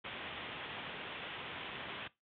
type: low-pass noise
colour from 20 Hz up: white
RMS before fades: -45 dBFS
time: 0.04-2.08 s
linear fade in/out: 10 ms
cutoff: 3500 Hz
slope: 96 dB/octave
effects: noise-tail reverb RT60 0.2 s tail -19 dB re dry + high-pass 80 Hz 12 dB/octave